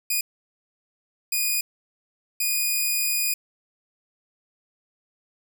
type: tone bursts at uneven times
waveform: 5% pulse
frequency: 2464 Hz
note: D#7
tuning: 17 cents flat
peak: -12 dBFS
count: 3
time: 0.1-0.21 / 1.32-1.61 / 2.4-3.34 s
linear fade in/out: 5 ms
effects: none